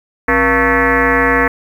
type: tone with frequency modulation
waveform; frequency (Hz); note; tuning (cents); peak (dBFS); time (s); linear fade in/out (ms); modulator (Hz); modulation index
sine; 1108.7; C#6; 0; -9; 0.28-1.48; 5; 210; 4.5
effects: 7-bit